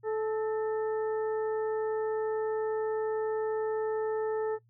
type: harmonic tone with a mistuned harmonic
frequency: 435.6 Hz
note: A4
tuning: 17 cents flat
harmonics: 1 / 2 / 3 / 4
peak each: -28 / -39 / -45 / -47 dBFS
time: 0.03-4.59 s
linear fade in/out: 50 ms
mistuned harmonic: 4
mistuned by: +49 cents
effects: noise-tail reverb RT60 0.1 s tail -22 dB re dry + added 117 Hz sine -62 dBFS peak until 4.69 s